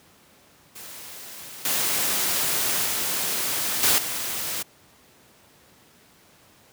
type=noise with level steps; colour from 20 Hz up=white; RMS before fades=-40 / -24 / -26 / -19 / -29 dBFS; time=0.75-4.63 s; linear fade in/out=10 ms; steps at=1.65 / 2.86 / 3.83 / 3.98 s; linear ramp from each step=2 ms; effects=pink hiss -55 dBFS RMS until 6.72 s + high-pass 100 Hz 12 dB/octave